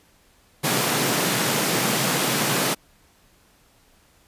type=high-pass noise; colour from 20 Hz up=pink; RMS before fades=-22 dBFS; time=0.63-2.75 s; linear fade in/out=20 ms; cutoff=120 Hz; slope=96 dB/octave; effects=pink hiss -58 dBFS RMS until 4.27 s + resampled to 32000 Hz